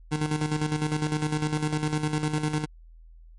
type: tone with tremolo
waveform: 25% pulse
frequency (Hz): 152.3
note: D#3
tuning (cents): -37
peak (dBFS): -19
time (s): 0.11-2.66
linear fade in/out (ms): 20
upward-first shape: square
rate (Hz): 9.9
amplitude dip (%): 60
effects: added 41 Hz sine -46 dBFS peak until 3.38 s + MP3 48 kbps